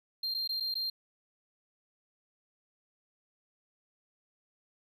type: tone with dropouts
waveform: triangle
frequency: 4186 Hz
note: C8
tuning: in tune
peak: -30 dBFS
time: 0.23-0.9 s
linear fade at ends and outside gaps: 5 ms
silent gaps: 0.341-0.346 / 0.476-0.491 / 0.6-0.605 / 0.742-0.753 s
effects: none